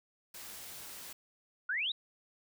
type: noise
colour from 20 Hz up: white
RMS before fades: -47 dBFS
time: 0.34-1.13 s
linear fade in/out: 5 ms
type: exponential sweep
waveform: sine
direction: up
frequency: 1396.9 to 3951 Hz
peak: -31 dBFS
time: 1.69-1.92 s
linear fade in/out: 5 ms
effects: none